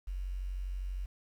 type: tone with quantisation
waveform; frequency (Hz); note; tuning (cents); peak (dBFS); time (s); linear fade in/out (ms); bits
sine; 46.25; F#1; 0; -34; 0.07-1.06; 10; 10
effects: none